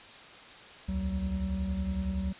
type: tone cluster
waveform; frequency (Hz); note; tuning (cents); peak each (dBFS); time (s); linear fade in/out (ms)
triangle; 66.2 / 77 / 189.2; C2 / D#2 / F#3; +21 / -17 / +39; -32 / -33 / -30; 0.88-2.33; 10
effects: white hiss -49 dBFS RMS until 2.39 s + resampled to 8000 Hz

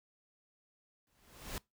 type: noise with exponential growth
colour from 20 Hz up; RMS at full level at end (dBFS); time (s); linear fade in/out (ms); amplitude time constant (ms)
pink; -39; 1.07-1.58; 1; 110
effects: noise-tail reverb RT60 0.2 s tail -23 dB re dry

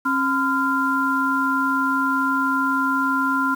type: tone cluster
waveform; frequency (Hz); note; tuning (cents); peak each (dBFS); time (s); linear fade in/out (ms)
sine; 270.3 / 1018 / 1390; C#4 / C6 / F6; -44 / -48 / -9; -23 / -23 / -21; 0.05-3.55; 10
effects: 7-bit

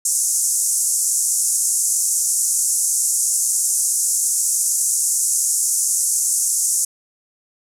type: band-pass noise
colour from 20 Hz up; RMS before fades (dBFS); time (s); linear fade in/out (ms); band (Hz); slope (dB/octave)
pink; -19; 0.05-6.85; 5; 6300 to 11000; 48
effects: none

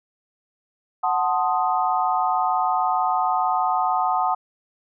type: chord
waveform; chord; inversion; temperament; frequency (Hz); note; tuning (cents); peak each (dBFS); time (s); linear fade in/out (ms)
sine; F# diminished seventh; none; equal; 740 / 880 / 1046.5 / 1244.5; F#5 / A5 / C6 / Eb6; 0 / 0 / 0 / 0; -22 / -24 / -27 / -25; 1.03-4.35; 10
effects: none

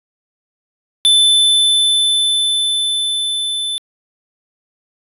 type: tone with level ramp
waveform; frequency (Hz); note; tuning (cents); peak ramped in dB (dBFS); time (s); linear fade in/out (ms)
square; 3520; A7; 0; -8 to -19; 1.05-3.78; 0
effects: resampled to 32000 Hz

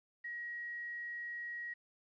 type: tone with quantisation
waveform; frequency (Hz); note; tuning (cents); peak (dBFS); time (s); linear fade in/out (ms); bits
sine; 1900; A#6; +33; -40; 0.24-1.74; 10; 11
effects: resampled to 11025 Hz

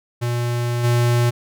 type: tone with level steps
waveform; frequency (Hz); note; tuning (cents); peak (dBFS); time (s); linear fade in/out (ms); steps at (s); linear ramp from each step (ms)
square; 120; B2; -49; -20 / -15; 0.21-1.31; 20; 0.83; 20
effects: none

